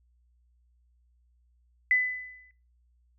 sine tone with exponential decay, 2004 Hz, B6, 25 cents sharp, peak -18 dBFS, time 1.91-2.51 s, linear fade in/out 1 ms, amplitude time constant 130 ms, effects noise-tail reverb RT60 0.3 s tail -19 dB re dry + added 60 Hz sine -63 dBFS peak until 3.18 s

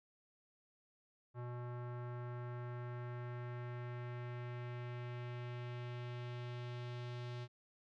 square tone with low-pass filter sweep, 121.9 Hz, B2, 22 cents flat, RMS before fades -45 dBFS, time 1.34-7.48 s, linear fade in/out 50 ms, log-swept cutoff 1200 to 4000 Hz, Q 1.5, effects none

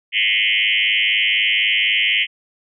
sine tone with frequency modulation, 2574 Hz, E7, 42 cents flat, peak -14 dBFS, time 0.12-2.27 s, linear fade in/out 50 ms, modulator 104 Hz, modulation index 5.6, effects none

